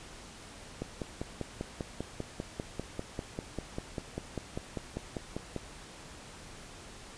click train, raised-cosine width 2 ms, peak -21 dBFS, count 25, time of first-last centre 0.82-5.563 s, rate 5.06 Hz, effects pink hiss -49 dBFS RMS until 7.17 s + resampled to 22050 Hz

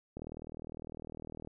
click train, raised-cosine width 2 ms, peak -30 dBFS, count 53, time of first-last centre 0.17-1.473 s, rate 39.9 Hz, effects none

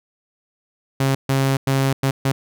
sawtooth tone bursts at uneven times, 135.3 Hz, C#3, 42 cents flat, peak -12 dBFS, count 5, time 1-1.15 / 1.29-1.57 / 1.67-1.93 / 2.03-2.11 / 2.25-2.32 s, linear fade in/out 5 ms, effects none

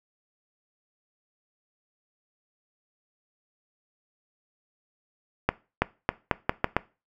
accelerating click train, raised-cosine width 0.5 ms, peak -5 dBFS, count 7, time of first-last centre 5.49-6.766 s, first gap 330 ms, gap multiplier 0.82, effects noise-tail reverb RT60 0.3 s tail -20 dB re dry

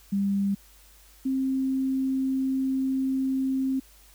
sine tone pair in turn, 198.6 / 265.1 Hz, G3 / C4, +23 / +23 cents, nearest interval perfect fourth, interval 500 cents, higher second, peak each -22 / -23 dBFS, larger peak first, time 0.12-0.55 / 1.25-3.8 s, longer second, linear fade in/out 10 ms, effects added 50 Hz sine -55 dBFS peak until 4.14 s + white hiss -56 dBFS RMS until 4.14 s

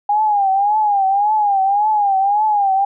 sine tone with vibrato, 814 Hz, G#5, 35 cents flat, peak -12 dBFS, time 0.09-2.85 s, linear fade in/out 5 ms, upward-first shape triangle, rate 1.8 Hz, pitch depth 120 cents each way, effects none

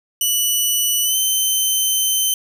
10% pulse tone with pitch glide, 2960 to 3080 Hz, F#7 to G7, 0 to -31 cents, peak -8 dBFS, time 0.21-2.34 s, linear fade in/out 2 ms, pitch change +69 cents, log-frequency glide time 1.03-1.16 s, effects none

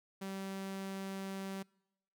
sawtooth tone, 193.5 Hz, G3, 22 cents flat, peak -36 dBFS, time 0.21-1.63 s, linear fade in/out 10 ms, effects noise-tail reverb RT60 0.9 s tail -26 dB re dry

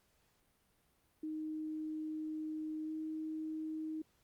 sine tone with pitch glide, 311.1 to 314 Hz, D#4 to D#4, 0 to +16 cents, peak -38 dBFS, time 1.23-4.02 s, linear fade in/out 5 ms, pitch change +16 cents, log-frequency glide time 2.85-2.91 s, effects pink hiss -74 dBFS RMS until 4.23 s + Opus 48 kbps

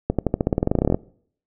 accelerating click train, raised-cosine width 2 ms, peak -5 dBFS, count 19, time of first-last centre 0.1-0.945 s, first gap 87 ms, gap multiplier 0.92, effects noise-tail reverb RT60 0.6 s tail -23 dB re dry

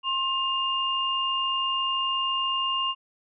sine tone pair together, 1063 / 2814 Hz, C6 / F7, +27 / +12 cents, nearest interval octave + perfect fourth, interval 1685 cents, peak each -27 / -26 dBFS, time 0.03-2.95 s, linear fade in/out 50 ms, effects none

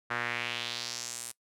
sawtooth tone with band-pass filter sweep, 120 Hz, B2, 49 cents flat, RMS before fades -36 dBFS, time 0.1-1.32 s, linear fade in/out 10 ms, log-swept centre 1500 to 9700 Hz, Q 2.3, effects noise-tail reverb RT60 0.1 s tail -21 dB re dry

